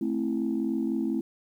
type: chord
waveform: sine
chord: A minor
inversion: none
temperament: just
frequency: 220 / 264 / 330 Hz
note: A3 / C4 / E4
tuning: 0 / +16 / +2 cents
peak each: -29 dBFS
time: 0.01-1.21 s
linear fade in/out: 5 ms
effects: tanh soft clip ceiling -18 dBFS + 10-bit